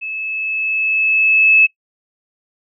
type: tone with level ramp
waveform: sine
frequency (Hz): 2602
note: E7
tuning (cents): -23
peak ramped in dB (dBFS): -23 to -6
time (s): 0.01-1.67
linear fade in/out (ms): 20
effects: noise-tail reverb RT60 0.1 s tail -18 dB re dry